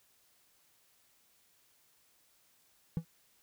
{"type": "tone with exponential decay", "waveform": "triangle", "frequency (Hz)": 164.81, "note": "E3", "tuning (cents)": 0, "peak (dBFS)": -24, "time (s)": [2.97, 3.05], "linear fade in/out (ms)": 0, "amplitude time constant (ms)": 17, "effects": ["white hiss -69 dBFS RMS until 3.42 s"]}